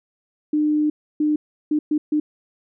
sine tone bursts at uneven times, 301.7 Hz, D4, 47 cents sharp, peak -16 dBFS, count 5, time 0.53-0.9 / 1.2-1.36 / 1.71-1.79 / 1.91-1.98 / 2.12-2.2 s, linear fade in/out 5 ms, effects none

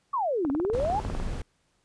sine exponential two-way sweep, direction down then up, 1174.7 to 261.6 to 886 Hz, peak -24 dBFS, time 0.13-1 s, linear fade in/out 10 ms, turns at 0.5 s
click train, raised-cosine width 1 ms, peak -20 dBFS, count 16, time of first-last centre 0.45-1.2 s, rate 20 Hz
brown noise, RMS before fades -32 dBFS, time 0.73-1.42 s, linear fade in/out 5 ms
effects pink hiss -70 dBFS RMS until 1.84 s + resampled to 22050 Hz

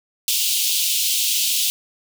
pink high-pass noise, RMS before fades -20 dBFS, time 0.28-1.7 s, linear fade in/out 0 ms, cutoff 2800 Hz, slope 48 dB/octave, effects none

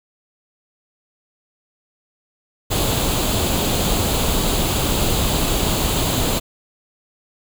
pink noise with comb filter, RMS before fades -19 dBFS, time 2.7-6.4 s, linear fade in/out 20 ms, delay 0.27 ms, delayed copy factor +0.55, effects none

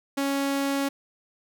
sawtooth tone, 277.2 Hz, C#4, in tune, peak -20 dBFS, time 0.17-0.89 s, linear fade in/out 10 ms, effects none

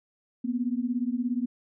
sine beating tone pair, 237.4 / 254.4 Hz, A#3 / C4, +32 / -48 cents, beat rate 17 Hz, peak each -28 / -29 dBFS, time 0.44-1.46 s, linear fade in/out 10 ms, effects none

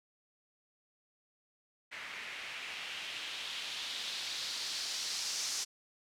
blue noise with low-pass filter sweep, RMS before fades -40 dBFS, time 1.91-5.65 s, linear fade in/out 20 ms, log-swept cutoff 2100 to 5800 Hz, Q 2.1, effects none

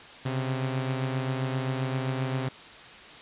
sawtooth beating tone pair, 130 / 137.6 Hz, C3 / C#3, -11 / -12 cents, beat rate 7.6 Hz, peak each -24 / -31 dBFS, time 0.25-2.49 s, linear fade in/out 10 ms, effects white hiss -46 dBFS RMS until 3.21 s + resampled to 8000 Hz

